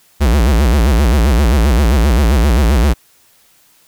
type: tone with vibrato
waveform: square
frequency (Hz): 63.7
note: C2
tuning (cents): -46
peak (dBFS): -9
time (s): 0.2-2.94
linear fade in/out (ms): 20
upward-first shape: sine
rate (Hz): 7.6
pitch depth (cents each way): 280
effects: white hiss -51 dBFS RMS until 3.87 s